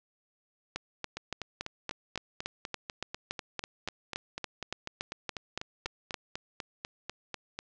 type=two click trains; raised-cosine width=0.2 ms; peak=-16 / -19 dBFS; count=20 / 27; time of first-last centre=0.76-6.142 / 1.17-7.59 s; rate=3.53 / 4.05 Hz; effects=low-pass 7000 Hz 12 dB/octave